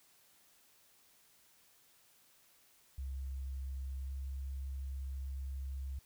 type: tone with pitch glide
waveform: sine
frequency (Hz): 66.7 to 67.32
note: C2 to C2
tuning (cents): +34 to +50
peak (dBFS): -38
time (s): 2.98-5.99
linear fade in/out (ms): 5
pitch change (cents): +16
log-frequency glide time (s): 4.01-4.12
effects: white hiss -67 dBFS RMS until 6.05 s